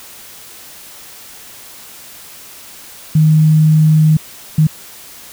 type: tone bursts at uneven times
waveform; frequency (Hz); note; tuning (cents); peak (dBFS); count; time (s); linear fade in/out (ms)
sine; 155.56; D#3; 0; -6; 2; 3.15-4.17 / 4.58-4.67; 5
effects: white hiss -36 dBFS RMS until 5.32 s